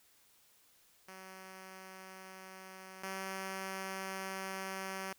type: tone pair in turn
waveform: 5% pulse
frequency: 188.8 / 191.33 Hz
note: F#3 / G3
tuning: +35 / -42 cents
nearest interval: unison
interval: 23 cents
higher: second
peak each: -38 / -28 dBFS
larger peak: second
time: 1.08-3.03 / 3.03-5.13 s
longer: second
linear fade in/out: 5 ms
effects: white hiss -67 dBFS RMS until 5.18 s